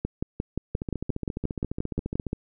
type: two click trains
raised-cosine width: 3 ms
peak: -17 / -14 dBFS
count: 23 / 14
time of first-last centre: 0.75-2.267 / 0.05-2.331 s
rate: 14.5 / 5.7 Hz
effects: none